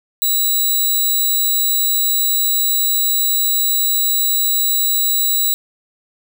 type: tone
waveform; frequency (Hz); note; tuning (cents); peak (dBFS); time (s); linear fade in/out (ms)
5% pulse; 3926; B7; -11; -6; 0.22-5.54; 0
effects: none